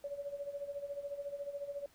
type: tone with tremolo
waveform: sine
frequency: 568 Hz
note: C#5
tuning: 42 cents sharp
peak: -36 dBFS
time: 0.04-1.86 s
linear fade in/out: 2 ms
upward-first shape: sine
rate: 14 Hz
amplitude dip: 75%
effects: pink hiss -66 dBFS RMS until 1.94 s